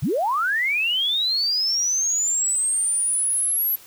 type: linear sweep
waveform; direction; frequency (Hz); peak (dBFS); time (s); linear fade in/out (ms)
sine; up; 94.9 to 11830; -19; 0.02-3.76; 10
effects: white hiss -47 dBFS RMS until 3.86 s